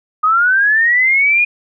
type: linear sweep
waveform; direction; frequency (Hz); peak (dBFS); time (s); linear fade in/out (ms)
sine; up; 1230 to 2461; -9; 0.23-1.45; 10
effects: none